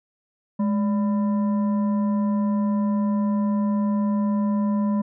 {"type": "tone with frequency modulation", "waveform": "sine", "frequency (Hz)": 208.1, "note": "G#3", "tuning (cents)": 4, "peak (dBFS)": -19, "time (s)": [0.59, 5.02], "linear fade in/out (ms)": 10, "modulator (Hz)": 790, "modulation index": 0.37, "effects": []}